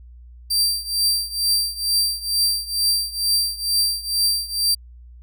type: tone with tremolo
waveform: sawtooth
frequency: 4699 Hz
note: D8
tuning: in tune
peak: -12 dBFS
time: 0.5-4.75 s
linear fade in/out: 10 ms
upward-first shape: triangle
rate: 2.2 Hz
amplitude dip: 90%
effects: added 60 Hz sine -40 dBFS peak until 5.22 s